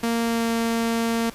sawtooth tone with pitch glide, 231.6 to 229.7 Hz, A#3 to A#3, -11 to -25 cents, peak -17 dBFS, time 0.03-1.3 s, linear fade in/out 5 ms, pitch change -14 cents, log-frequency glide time 0.22-0.48 s, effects pink hiss -44 dBFS RMS until 1.34 s + resampled to 32000 Hz

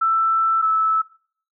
sine tone pair in turn, 1328 / 1308.2 Hz, E6 / E6, +12 / -14 cents, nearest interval unison, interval 26 cents, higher first, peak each -15 dBFS, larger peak neither, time 0.01-0.62 / 0.62-1.02 s, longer first, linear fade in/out 10 ms, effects noise-tail reverb RT60 0.5 s tail -20 dB re dry

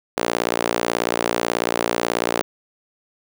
sawtooth tone with high-pass filter, 58.27 Hz, A#1, in tune, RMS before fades -22 dBFS, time 0.17-2.42 s, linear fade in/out 0 ms, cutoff 430 Hz, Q 1.2, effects none

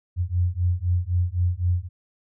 sine beating tone pair, 87 / 90.9 Hz, F2 / F#2, -6 / -30 cents, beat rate 3.9 Hz, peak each -23 dBFS, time 0.16-1.89 s, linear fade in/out 50 ms, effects none

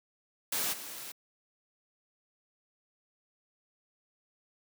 white noise with level steps, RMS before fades -32 / -43 dBFS, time 0.52-1.12 s, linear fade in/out 5 ms, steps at 0.72 s, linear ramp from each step 20 ms, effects high-pass 150 Hz 12 dB/octave

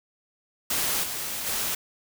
white noise with level steps, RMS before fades -26 / -32 / -28 dBFS, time 0.7-1.75 s, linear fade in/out 5 ms, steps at 1.03 / 1.46 s, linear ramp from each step 10 ms, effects none

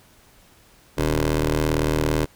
15% pulse ring-modulated tone, 77.78 Hz, D#2, in tune, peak -10 dBFS, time 0.97-2.26 s, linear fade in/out 20 ms, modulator 213 Hz, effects pink hiss -54 dBFS RMS until 2.35 s

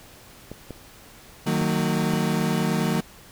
clicks, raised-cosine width 2 ms, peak -21 dBFS, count 4, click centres 0.516 / 0.707 / 1.615 / 2.136 s
35% pulse chord, D# minor, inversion none, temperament equal with one note detuned, 155.56 / 185 / 227.9 Hz, D#3 / F#3 / A#3, 0 / 0 / -39 cents, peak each -24 dBFS, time 1.46-3.01 s, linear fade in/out 10 ms
effects pink hiss -48 dBFS RMS until 3.31 s

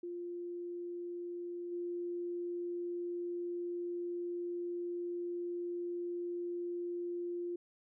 sine tone with level steps, 349.2 Hz, F4, in tune, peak -39 / -36 dBFS, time 0.03-7.56 s, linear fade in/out 5 ms, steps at 1.71 s, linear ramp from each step 20 ms, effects none

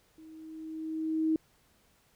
sine tone with level ramp, 317.3 Hz, D#4, 34 cents sharp, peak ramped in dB -49 to -23 dBFS, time 0.18-1.36 s, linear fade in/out 2 ms, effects pink hiss -67 dBFS RMS until 2.15 s

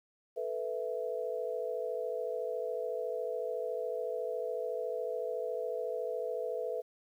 sine chord, A suspended second, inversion none, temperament equal, 440 / 493.9 / 659.3 Hz, A4 / B4 / E5, 0 / 0 / 0 cents, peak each -38 / -36 / -39 dBFS, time 0.36-6.82 s, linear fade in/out 20 ms, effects 11-bit

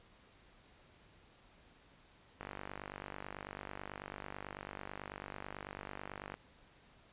click train, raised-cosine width 0.5 ms, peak -28 dBFS, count 194, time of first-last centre 2.41-6.341 s, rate 49.1 Hz, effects pink hiss -64 dBFS RMS until 7.12 s + resampled to 8000 Hz

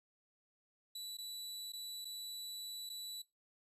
sawtooth tone with dropouts, 3951 Hz, B7, in tune, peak -40 dBFS, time 0.95-3.22 s, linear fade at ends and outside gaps 5 ms, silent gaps 1.171-1.184 / 1.722-1.733 / 2.047-2.052 / 2.893-2.898 s, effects noise-tail reverb RT60 0.2 s tail -19 dB re dry + resampled to 32000 Hz

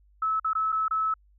sine tone with dropouts, 1300 Hz, E6, 24 cents flat, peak -23 dBFS, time 0.22-1.14 s, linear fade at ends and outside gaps 5 ms, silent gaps 0.398-0.445 / 0.533-0.551 / 0.721-0.725 / 0.882-0.909 s, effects added 50 Hz sine -57 dBFS peak until 1.38 s

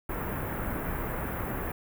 pink band-stop noise, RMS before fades -33 dBFS, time 0.09-1.72 s, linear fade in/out 5 ms, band 1900 to 14000 Hz, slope 24 dB/octave, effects none

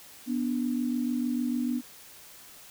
sine tone pair together, 245.4 / 292.1 Hz, B3 / D4, -11 / -9 cents, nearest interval minor third, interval 302 cents, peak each -27 / -32 dBFS, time 0.26-1.82 s, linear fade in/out 50 ms, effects white hiss -50 dBFS RMS until 2.7 s

